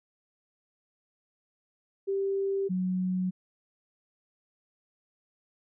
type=tone pair in turn; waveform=sine; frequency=392 / 184.25 Hz; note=G4 / F#3; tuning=0 / -7 cents; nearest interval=octave + minor second; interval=1307 cents; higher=first; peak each=-26 dBFS; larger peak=neither; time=2.07-2.69 / 2.69-3.31 s; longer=neither; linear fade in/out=20 ms; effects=none